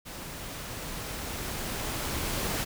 pink noise with level ramp, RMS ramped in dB -41 to -30 dBFS, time 0.05-2.65 s, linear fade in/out 20 ms, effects none

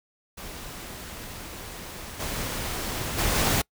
pink noise with level steps, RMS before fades -39 / -31 / -25 / -23 dBFS, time 0.37-3.62 s, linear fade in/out 10 ms, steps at 2.19 / 3.17 / 3.34 s, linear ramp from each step 20 ms, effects noise-tail reverb RT60 0.1 s tail -26 dB re dry

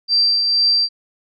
sine tone with tremolo, 4699 Hz, D8, in tune, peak -11 dBFS, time 0.08-0.89 s, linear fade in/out 50 ms, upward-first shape triangle, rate 2.1 Hz, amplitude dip 40%, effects none

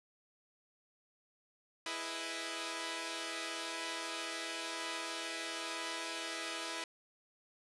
5% pulse chord, E major seventh, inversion none, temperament equal, 329.6 / 415.3 / 493.9 / 622.3 Hz, E4 / G#4 / B4 / D#5, 0 / 0 / 0 / 0 cents, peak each -30 / -36 / -34 / -35 dBFS, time 1.86-6.84 s, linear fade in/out 2 ms, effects resampled to 24000 Hz

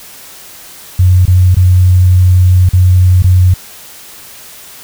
sine tone with dropouts, 91.2 Hz, F#2, 24 cents flat, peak -3 dBFS, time 0.99-3.54 s, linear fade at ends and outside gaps 5 ms, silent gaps 1.255-1.278 / 1.547-1.567 / 2.691-2.733 / 3.224-3.241 s, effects white hiss -33 dBFS RMS until 4.83 s

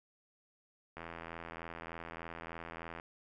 click train, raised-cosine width 0.5 ms, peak -29 dBFS, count 170, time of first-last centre 0.97-2.999 s, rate 83.3 Hz, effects none

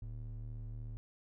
triangle ring-modulated tone, 75 Hz, D2, 37 cents sharp, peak -36 dBFS, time 0.02-0.97 s, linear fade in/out 0 ms, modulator 36.7 Hz, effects none

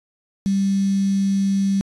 sine tone with quantisation, 196 Hz, G3, in tune, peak -16 dBFS, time 0.46-1.81 s, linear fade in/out 0 ms, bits 6, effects resampled to 24000 Hz

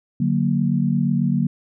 sine chord, D augmented, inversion none, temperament equal, 146.83 / 185 / 233.1 Hz, D3 / F#3 / A#3, 0 / 0 / 0 cents, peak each -21 dBFS, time 0.2-1.47 s, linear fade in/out 5 ms, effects none

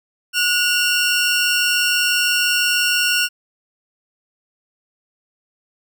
25% pulse tone pair together, 1453 / 2746 Hz, F#6 / F7, -32 / -30 cents, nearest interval major seventh, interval 1102 cents, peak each -15 / -14 dBFS, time 0.33-3.29 s, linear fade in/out 50 ms, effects none

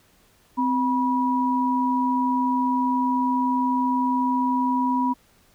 sine tone pair together, 258 / 972.3 Hz, C4 / B5, -24 / -27 cents, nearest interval octave + major seventh, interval 2297 cents, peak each -22 dBFS, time 0.57-5.14 s, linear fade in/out 20 ms, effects pink hiss -59 dBFS RMS until 5.54 s

